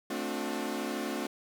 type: chord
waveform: sawtooth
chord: D dominant seventh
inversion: second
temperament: equal with one note detuned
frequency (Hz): 220 / 261.6 / 293.7 / 360.5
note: A3 / C4 / D4 / F#4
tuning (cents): 0 / 0 / 0 / -45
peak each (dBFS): -34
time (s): 0.1-1.27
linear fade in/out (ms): 5
effects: none